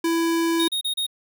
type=tone; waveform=square; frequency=332.2 Hz; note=E4; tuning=13 cents sharp; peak=-20 dBFS; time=0.04-0.68 s; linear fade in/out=5 ms
type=tone bursts; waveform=square; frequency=3729 Hz; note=A#7; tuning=in tune; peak=-23 dBFS; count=4; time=0.59-1.066 s; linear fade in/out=10 ms; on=95 ms; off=32 ms
effects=none